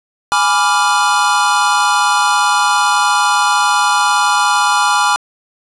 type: chord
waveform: square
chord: G# diminished seventh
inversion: none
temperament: equal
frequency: 830.6 / 987.8 / 1174.7 / 1396.9 Hz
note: G#5 / B5 / D6 / F6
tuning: 0 / 0 / 0 / 0 cents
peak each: -17 dBFS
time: 0.32-5.16 s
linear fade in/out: 0 ms
effects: resampled to 24000 Hz + 7-bit